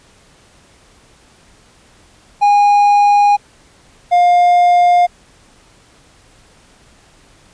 triangle tone pair in turn, 819 / 707 Hz, G#5 / F5, -24 / +21 cents, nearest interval minor third, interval 255 cents, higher first, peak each -5 dBFS, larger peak neither, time 2.41-3.37 / 4.11-5.07 s, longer neither, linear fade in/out 20 ms, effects pink hiss -48 dBFS RMS until 7.53 s + resampled to 22050 Hz

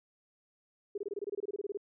sine tone bursts, 405.3 Hz, G#4, 42 cents flat, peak -33 dBFS, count 16, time 0.95-1.774 s, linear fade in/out 5 ms, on 29 ms, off 24 ms, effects none

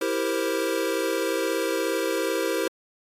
square chord, C dominant seventh, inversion first, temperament equal, 329.6 / 392 / 466.2 / 523.3 Hz, E4 / G4 / Bb4 / C5, 0 / 0 / 0 / 0 cents, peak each -30 dBFS, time 0.01-2.68 s, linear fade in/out 5 ms, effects AAC 48 kbps

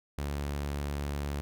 sawtooth tone, 71.7 Hz, D2, 41 cents flat, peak -28 dBFS, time 0.18-1.41 s, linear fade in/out 0 ms, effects none

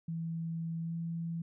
sine tone with pitch glide, 164.81 to 166.82 Hz, E3 to E3, 0 to +21 cents, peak -34 dBFS, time 0.08-1.42 s, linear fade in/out 5 ms, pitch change +21 cents, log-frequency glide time 0.81-0.94 s, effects none

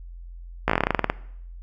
slowing click train, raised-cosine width 0.5 ms, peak -4 dBFS, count 14, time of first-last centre 0.68-1.099 s, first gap 16 ms, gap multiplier 1.11, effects noise-tail reverb RT60 0.7 s tail -20 dB re dry + added 43 Hz sine -37 dBFS peak until 1.62 s

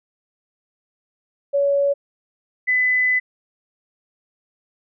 sine tone pair in turn, 563 / 2006 Hz, C#5 / B6, +27 / +26 cents, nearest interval octave + minor seventh, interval 2199 cents, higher second, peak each -15 dBFS, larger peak neither, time 1.53-1.94 / 2.67-3.2 s, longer second, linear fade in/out 20 ms, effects none

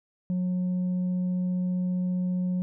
triangle tone with tanh clipping, 181.5 Hz, F#3, 33 cents flat, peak -25 dBFS, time 0.3-2.62 s, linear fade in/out 0 ms, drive 7 dB, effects none

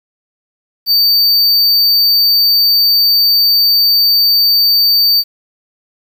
square tone, 4600 Hz, D8, 37 cents flat, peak -8 dBFS, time 0.86-5.24 s, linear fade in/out 50 ms, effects 7-bit

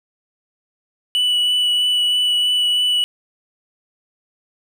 triangle tone with vibrato, 2958 Hz, F#7, 1 cent flat, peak -13 dBFS, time 1.15-3.04 s, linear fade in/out 0 ms, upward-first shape triangle, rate 3.1 Hz, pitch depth 12 cents each way, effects none

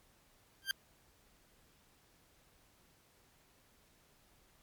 20% pulse tone with exponential growth, 1580 Hz, G6, 13 cents sharp, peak -23 dBFS, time 0.62-0.71 s, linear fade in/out 1 ms, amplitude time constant 18 ms, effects pink hiss -68 dBFS RMS until 4.62 s + MP3 96 kbps

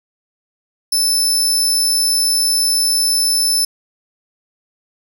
25% pulse tone, 5274 Hz, E8, in tune, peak -8 dBFS, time 0.92-3.65 s, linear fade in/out 5 ms, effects none

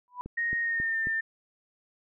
sine tone with exponential growth, 987.8 Hz, B5, in tune, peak -29 dBFS, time 0.08-0.21 s, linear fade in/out 0 ms, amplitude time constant 27 ms
click train, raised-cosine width 3 ms, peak -26 dBFS, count 4, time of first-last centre 0.26-1.071 s, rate 3.7 Hz
sine tone with pitch glide, 1864.7 to 1797 Hz, A#6 to A6, 0 to +36 cents, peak -26 dBFS, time 0.37-1.21 s, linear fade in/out 10 ms, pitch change -64 cents, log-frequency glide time 0.61-1 s
effects none

